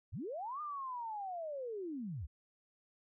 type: linear two-way sweep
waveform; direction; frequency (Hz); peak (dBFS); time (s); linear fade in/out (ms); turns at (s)
sine; up then down; 57.6 to 1227 to 57.6; -39; 0.12-2.27; 20; 0.61
effects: none